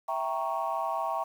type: chord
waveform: sine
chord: E diminished seventh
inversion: none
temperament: equal with one note detuned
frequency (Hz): 659.3 / 784 / 932.3 / 1104.9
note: E5 / G5 / Bb5 / Db6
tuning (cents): 0 / 0 / 0 / -6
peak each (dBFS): -33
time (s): 0.08-1.24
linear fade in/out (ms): 10
effects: tanh soft clip ceiling -20 dBFS + 9-bit